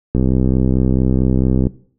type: click train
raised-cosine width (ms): 3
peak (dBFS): -3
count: 99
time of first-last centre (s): 0.15-1.669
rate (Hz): 64.5
effects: noise-tail reverb RT60 0.5 s tail -18 dB re dry